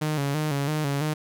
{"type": "tone with vibrato", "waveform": "sawtooth", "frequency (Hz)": 146.83, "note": "D3", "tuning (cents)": 0, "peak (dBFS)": -20, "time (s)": [0.01, 1.14], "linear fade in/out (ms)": 10, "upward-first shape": "square", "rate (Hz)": 3, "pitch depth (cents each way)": 76, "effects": []}